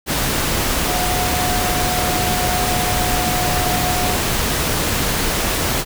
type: tone in noise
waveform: sine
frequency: 724 Hz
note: F#5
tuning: 38 cents flat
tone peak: -22 dBFS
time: 0.86-4.17 s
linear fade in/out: 50 ms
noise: pink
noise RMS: -19 dBFS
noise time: 0.06-5.85 s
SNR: -6 dB
effects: none